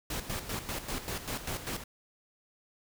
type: noise with tremolo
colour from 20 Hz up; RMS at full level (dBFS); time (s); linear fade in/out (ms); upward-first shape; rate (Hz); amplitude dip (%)
pink; -35; 0.1-1.84; 5; square; 5.1; 65
effects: none